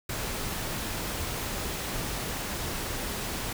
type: noise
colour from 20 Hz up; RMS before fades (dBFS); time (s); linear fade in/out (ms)
pink; -33; 0.09-3.53; 5
effects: none